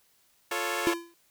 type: chord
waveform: 10% pulse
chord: F augmented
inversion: none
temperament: equal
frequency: 349.2 / 440 / 554.4 Hz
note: F4 / A4 / C#5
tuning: 0 / 0 / 0 cents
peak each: -25 dBFS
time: 0.51-0.94 s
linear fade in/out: 5 ms
type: tone with exponential decay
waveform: square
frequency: 339.6 Hz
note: F4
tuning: 48 cents flat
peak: -21 dBFS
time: 0.87-1.14 s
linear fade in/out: 0 ms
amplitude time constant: 57 ms
effects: white hiss -66 dBFS RMS until 1.3 s